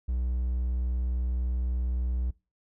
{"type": "tone", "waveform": "triangle", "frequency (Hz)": 61.74, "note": "B1", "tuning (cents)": 0, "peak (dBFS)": -24, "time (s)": [0.08, 2.31], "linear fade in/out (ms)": 10, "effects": ["noise-tail reverb RT60 0.3 s tail -23 dB re dry"]}